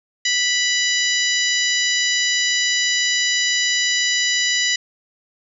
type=harmonic tone with a mistuned harmonic; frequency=986 Hz; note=B5; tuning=3 cents flat; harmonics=2 / 3 / 4 / 5 / 6 / 7; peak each=-21 / -23 / -24 / -25 / -26 / -26 dBFS; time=0.25-4.76 s; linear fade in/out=5 ms; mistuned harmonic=7; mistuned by=+39 cents; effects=none